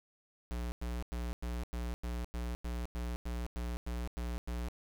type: tone bursts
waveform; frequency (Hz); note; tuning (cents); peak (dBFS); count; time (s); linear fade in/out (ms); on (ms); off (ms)
square; 59.7; A#1; +42; -36; 14; 0.51-4.685; 0; 210; 95
effects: none